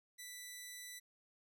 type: tone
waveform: 10% pulse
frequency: 1980 Hz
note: B6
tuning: 4 cents sharp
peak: -39 dBFS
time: 0.18-1 s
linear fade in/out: 20 ms
effects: none